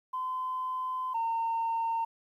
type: tone pair in turn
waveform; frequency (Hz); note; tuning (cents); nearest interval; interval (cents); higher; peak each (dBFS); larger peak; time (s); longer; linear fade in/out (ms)
sine; 1025 / 913.2; C6 / A#5; -36 / -36; major second; 200; first; -30 / -26; second; 0.13-1.14 / 1.14-2.05; first; 10
effects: tanh soft clip ceiling -25 dBFS + 11-bit